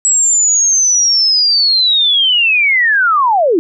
sine linear sweep, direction down, 7780 to 301 Hz, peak -8 dBFS, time 0.05-3.59 s, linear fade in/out 0 ms, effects none

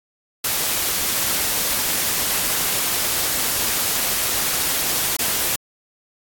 white noise with dropouts, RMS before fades -21 dBFS, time 0.44-5.56 s, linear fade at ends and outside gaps 5 ms, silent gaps 5.168-5.189 s, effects AAC 64 kbps

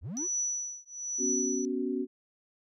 triangle linear sweep, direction up, 54 to 392 Hz, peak -33 dBFS, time 0.01-0.28 s, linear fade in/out 50 ms
sine tone with tremolo, 5920 Hz, F#8, in tune, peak -27 dBFS, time 0.17-1.65 s, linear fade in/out 0 ms, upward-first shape triangle, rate 1.1 Hz, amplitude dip 100%
sine chord, B suspended second, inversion none, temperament equal with one note detuned, 246.9 / 277.2 / 373.2 Hz, B3 / C#4 / F#4, 0 / 0 / +15 cents, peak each -33 dBFS, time 1.18-2.07 s, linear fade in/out 50 ms
effects none

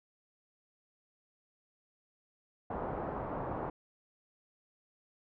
white low-pass noise, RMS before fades -38 dBFS, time 2.7-3.7 s, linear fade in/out 5 ms, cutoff 1000 Hz, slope 24 dB/octave, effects none

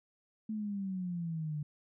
sine exponential sweep, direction down, 220 to 146.83 Hz, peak -34 dBFS, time 0.49-1.63 s, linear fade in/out 5 ms, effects none

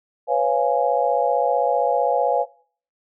sine chord, C# dominant seventh, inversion third, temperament just, 498.9 / 554.4 / 693 / 831.5 Hz, B4 / C#5 / E#5 / G#5, +17 / 0 / -14 / +2 cents, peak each -22 dBFS, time 0.27-2.46 s, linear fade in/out 50 ms, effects noise-tail reverb RT60 0.5 s tail -21 dB re dry

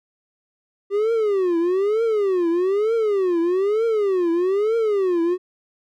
triangle tone with vibrato, 392 Hz, G4, in tune, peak -15 dBFS, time 0.9-5.38 s, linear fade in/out 50 ms, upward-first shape triangle, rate 1.1 Hz, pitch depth 300 cents each way, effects none

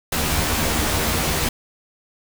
pink noise with comb filter, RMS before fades -21 dBFS, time 0.12-1.49 s, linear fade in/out 5 ms, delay 13 ms, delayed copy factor +0.95, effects none

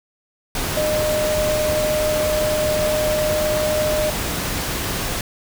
sine tone in noise, 611 Hz, D#5, 32 cents flat, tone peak -18 dBFS, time 0.77-4.1 s, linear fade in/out 2 ms, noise pink, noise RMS -24 dBFS, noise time 0.55-5.21 s, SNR +3 dB, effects none

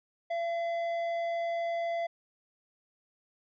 sine tone with tanh clipping, 678 Hz, E5, 49 cents sharp, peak -31 dBFS, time 0.3-2.07 s, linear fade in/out 10 ms, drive 9 dB, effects none

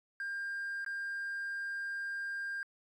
triangle tone with dropouts, 1600 Hz, G6, 35 cents sharp, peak -33 dBFS, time 0.2-2.63 s, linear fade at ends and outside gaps 1 ms, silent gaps 0.846-0.863 s, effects tanh soft clip ceiling -31 dBFS + AAC 64 kbps

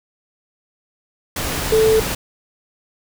sine tone in noise, 440 Hz, A4, in tune, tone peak -11 dBFS, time 1.72-2 s, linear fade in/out 5 ms, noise pink, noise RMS -23 dBFS, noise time 1.36-2.15 s, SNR +9 dB, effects none

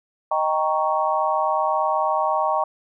sine chord, Eb dominant seventh, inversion none, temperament equal, 622.3 / 784 / 932.3 / 1108.7 Hz, Eb5 / G5 / Bb5 / Db6, 0 / 0 / 0 / 0 cents, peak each -24 dBFS, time 0.31-2.64 s, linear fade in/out 5 ms, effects none

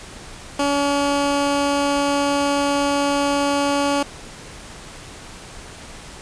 15% pulse tone, 283.7 Hz, C#4, 40 cents sharp, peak -11 dBFS, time 0.59-4.03 s, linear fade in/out 5 ms, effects pink hiss -38 dBFS RMS until 6.21 s + resampled to 22050 Hz

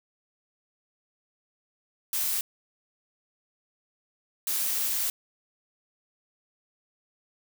blue noise bursts at uneven times, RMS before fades -28 dBFS, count 2, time 2.13-2.41 / 4.47-5.1 s, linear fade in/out 2 ms, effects none

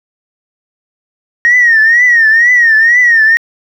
sine tone with vibrato, 1864.7 Hz, A#6, in tune, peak -3 dBFS, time 1.45-3.37 s, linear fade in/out 0 ms, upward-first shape triangle, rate 2.1 Hz, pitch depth 130 cents each way, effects tanh soft clip ceiling 0 dBFS + 7-bit

